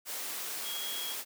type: tone in noise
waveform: sine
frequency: 3299 Hz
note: G#7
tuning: 12 cents flat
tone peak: -38 dBFS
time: 0.63-1.16 s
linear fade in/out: 50 ms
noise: white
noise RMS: -38 dBFS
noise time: 0.05-1.25 s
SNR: -3 dB
effects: high-pass 300 Hz 12 dB/octave